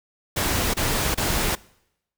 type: noise bursts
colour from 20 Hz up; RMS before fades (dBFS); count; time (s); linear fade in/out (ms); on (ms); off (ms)
pink; -23; 3; 0.36-1.554; 10; 380; 27
effects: noise-tail reverb RT60 0.8 s tail -23 dB re dry